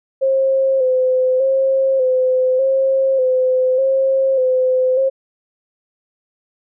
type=tone with vibrato; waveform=sine; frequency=523.3 Hz; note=C5; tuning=in tune; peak=-12 dBFS; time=0.21-5.1 s; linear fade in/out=20 ms; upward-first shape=square; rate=0.84 Hz; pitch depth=36 cents each way; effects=none